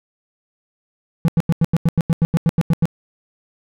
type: tone bursts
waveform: triangle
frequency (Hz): 164.81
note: E3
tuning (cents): 0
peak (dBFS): -9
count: 14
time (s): 1.25-2.855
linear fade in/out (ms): 0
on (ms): 32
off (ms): 89
effects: none